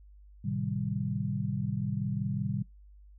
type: chord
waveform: sine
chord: A half-diminished seventh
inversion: none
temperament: equal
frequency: 110 / 130.81 / 155.56 / 196 Hz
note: A2 / C3 / Eb3 / G3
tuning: 0 / 0 / 0 / 0 cents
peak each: -35 / -34 / -36 / -34 dBFS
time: 0.44-2.63 s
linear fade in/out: 10 ms
effects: noise-tail reverb RT60 0.2 s tail -26 dB re dry + added 50 Hz sine -51 dBFS peak until 3.18 s